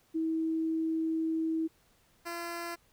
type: tone pair in turn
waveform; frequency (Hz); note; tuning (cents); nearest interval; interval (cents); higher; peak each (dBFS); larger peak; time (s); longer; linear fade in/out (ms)
sine / 10% pulse; 322.3 / 341.5; E4 / F4; -39 / -39; minor second; 100; second; -28; neither; 0.14-1.68 / 2.25-2.76; first; 20
effects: pink hiss -67 dBFS RMS until 2.92 s